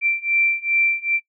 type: beating tone pair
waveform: sine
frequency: 2349 / 2351.5 Hz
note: D7 / D7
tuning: 0 / +2 cents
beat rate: 2.5 Hz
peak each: -21 / -20 dBFS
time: 0.01-1.2 s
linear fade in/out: 50 ms
effects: noise-tail reverb RT60 0.1 s tail -22 dB re dry